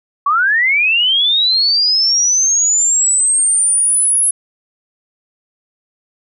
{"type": "linear sweep", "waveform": "sine", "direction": "up", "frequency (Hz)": [1100, 10730], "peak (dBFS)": -10, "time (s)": [0.26, 4.31], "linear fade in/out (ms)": 5, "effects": []}